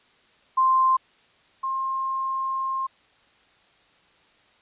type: tone pair in turn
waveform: sine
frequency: 1046.5 / 1062.9 Hz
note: C6 / C6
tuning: 0 / +27 cents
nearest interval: unison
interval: 27 cents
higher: second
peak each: -16 / -24 dBFS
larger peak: first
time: 0.57-0.97 / 1.63-2.87 s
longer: second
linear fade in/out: 10 ms
effects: white hiss -59 dBFS RMS until 4.61 s + resampled to 8000 Hz